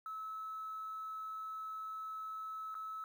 sine tone with dropouts, 1299 Hz, E6, 26 cents flat, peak -40 dBFS, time 0.06-3.04 s, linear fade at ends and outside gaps 1 ms, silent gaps 2.744-2.751 s, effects tanh soft clip ceiling -37 dBFS + 11-bit

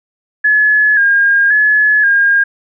sine tone with vibrato, 1661.2 Hz, G#6, in tune, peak -7 dBFS, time 0.44-2.44 s, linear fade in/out 10 ms, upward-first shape square, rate 0.94 Hz, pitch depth 46 cents each way, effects none

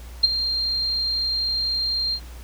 sine tone with ADSR envelope, 4188 Hz, C8, 1 cent sharp, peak -9 dBFS, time 0.23-2.2 s, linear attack 11 ms, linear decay 22 ms, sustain -12 dB, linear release 68 ms, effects added 60 Hz sine -36 dBFS peak until 2.43 s + pink hiss -47 dBFS RMS until 2.43 s

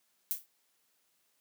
violet noise with exponential decay, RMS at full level -29 dBFS, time 0.31-0.46 s, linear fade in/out 0 ms, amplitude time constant 32 ms, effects white hiss -74 dBFS RMS until 1.4 s + high-pass 150 Hz 12 dB/octave

